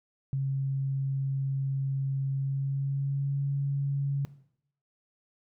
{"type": "tone with pitch glide", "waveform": "sine", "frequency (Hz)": [136, 139.66], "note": ["C#3", "C#3"], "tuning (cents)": [-33, 13], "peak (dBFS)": -26, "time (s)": [0.33, 4.25], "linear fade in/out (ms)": 0, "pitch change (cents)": 46, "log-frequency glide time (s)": [2.31, 3.41], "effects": ["noise-tail reverb RT60 0.7 s tail -17 dB re dry"]}